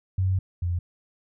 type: tone pair in turn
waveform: sine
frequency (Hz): 94 / 87.43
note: F#2 / F2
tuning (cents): +28 / +2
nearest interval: minor second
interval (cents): 126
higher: first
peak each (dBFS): -20 / -23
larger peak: first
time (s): 0.18-0.39 / 0.62-0.79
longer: first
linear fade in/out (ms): 5
effects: none